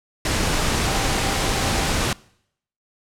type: tone in noise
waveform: sine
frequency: 784 Hz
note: G5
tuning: in tune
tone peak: -32 dBFS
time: 0.87-1.9 s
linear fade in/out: 2 ms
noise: pink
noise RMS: -21 dBFS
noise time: 0.25-2.13 s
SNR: -14 dB
effects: noise-tail reverb RT60 0.7 s tail -23 dB re dry + low-pass 9000 Hz 12 dB/octave